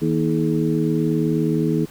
harmonic tone with a mistuned harmonic, 79.5 Hz, D#2, 38 cents sharp, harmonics 2 / 3 / 4 / 5, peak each -21 / -23 / -22 / -25 dBFS, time 0.01-1.86 s, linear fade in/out 20 ms, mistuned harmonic 5, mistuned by +120 cents, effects pink hiss -45 dBFS RMS until 1.9 s

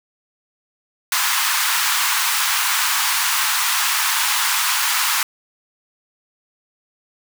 pink high-pass noise, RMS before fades -19 dBFS, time 1.12-5.23 s, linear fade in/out 2 ms, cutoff 910 Hz, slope 48 dB/octave, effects none

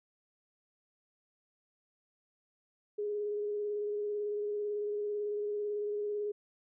sine tone with vibrato, 415.3 Hz, G#4, in tune, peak -32 dBFS, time 2.98-6.32 s, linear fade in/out 10 ms, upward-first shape square, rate 18 Hz, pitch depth 15 cents each way, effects none

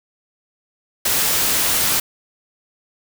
white noise, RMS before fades -18 dBFS, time 1.05-2 s, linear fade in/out 5 ms, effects none

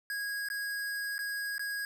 square tone with dropouts, 1648 Hz, G#6, 14 cents flat, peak -34 dBFS, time 0.1-1.85 s, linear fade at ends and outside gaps 1 ms, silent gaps 0.487-0.501 / 1.181-1.19 / 1.581-1.594 s, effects none

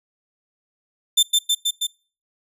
sawtooth tone with echo, 3560 Hz, A7, 20 cents sharp, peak -9 dBFS, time 1.17-1.23 s, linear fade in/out 10 ms, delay 160 ms, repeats 4, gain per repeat -2 dB, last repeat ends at 1.87 s, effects noise-tail reverb RT60 0.4 s tail -26 dB re dry + resampled to 32000 Hz

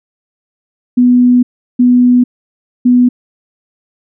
sine tone bursts at uneven times, 246.9 Hz, B3, in tune, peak -4 dBFS, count 3, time 0.97-1.43 / 1.79-2.24 / 2.85-3.09 s, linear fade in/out 10 ms, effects none

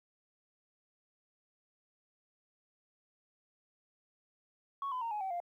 sine tone with pitch steps, 1108.7 / 1010.8 / 921.6 / 840.2 / 766.1 / 698.4 Hz, C#6 / B5 / A#5 / G#5 / G5 / F5, 0 / +40 / -20 / +20 / -40 / 0 cents, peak -33 dBFS, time 4.82-5.402 s, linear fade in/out 2 ms, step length 97 ms, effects tanh soft clip ceiling -31 dBFS + 12-bit

